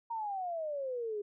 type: exponential sweep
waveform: sine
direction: down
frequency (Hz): 941 to 403.7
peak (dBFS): -34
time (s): 0.1-1.22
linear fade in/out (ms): 10
effects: none